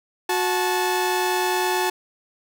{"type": "tone pair together", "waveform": "sawtooth", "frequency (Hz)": [365.8, 870], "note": ["F#4", "A5"], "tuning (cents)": [-20, -20], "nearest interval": "octave + minor third", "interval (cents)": 1500, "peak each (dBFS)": -19, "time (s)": [0.29, 1.9], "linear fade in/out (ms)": 5, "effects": []}